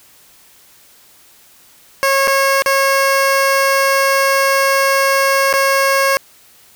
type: tone with dropouts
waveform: 15% pulse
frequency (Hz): 545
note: C#5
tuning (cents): -29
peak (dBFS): -5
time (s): 2.03-6.17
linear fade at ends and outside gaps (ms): 0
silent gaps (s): 2.274-2.278 / 2.621-2.661 / 5.528-5.538
effects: white hiss -47 dBFS RMS until 6.75 s